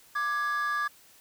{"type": "tone pair together", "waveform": "triangle", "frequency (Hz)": [1180, 1668.8], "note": ["D6", "G#6"], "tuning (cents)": [8, 8], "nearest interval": "tritone", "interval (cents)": 600, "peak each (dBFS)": [-26, -27], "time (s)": [0.15, 0.88], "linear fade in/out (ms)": 10, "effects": ["tanh soft clip ceiling -21 dBFS", "white hiss -57 dBFS RMS until 1.2 s"]}